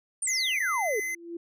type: exponential sweep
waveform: sine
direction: down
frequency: 9410 to 392 Hz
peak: -26 dBFS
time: 0.22-1 s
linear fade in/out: 5 ms
type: tone with vibrato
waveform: square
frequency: 2047 Hz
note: C7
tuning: 38 cents flat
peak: -30 dBFS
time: 0.27-1.15 s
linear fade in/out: 5 ms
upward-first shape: sine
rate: 2.5 Hz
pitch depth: 10 cents each way
type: tone with exponential growth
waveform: sine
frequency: 340 Hz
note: F4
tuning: 46 cents flat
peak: -31 dBFS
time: 0.91-1.37 s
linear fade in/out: 5 ms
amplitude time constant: 100 ms
effects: none